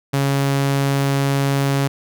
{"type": "tone", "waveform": "sawtooth", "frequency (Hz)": 138.59, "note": "C#3", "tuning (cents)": 0, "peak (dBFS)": -12, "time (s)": [0.13, 1.88], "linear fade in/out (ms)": 10, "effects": []}